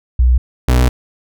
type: tone pair in turn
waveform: sine / 35% pulse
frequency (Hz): 61.74 / 62.17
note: B1 / B1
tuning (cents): 0 / +12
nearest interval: unison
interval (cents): 12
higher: second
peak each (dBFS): -7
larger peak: neither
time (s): 0.19-0.38 / 0.68-0.89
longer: second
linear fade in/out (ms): 5
effects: none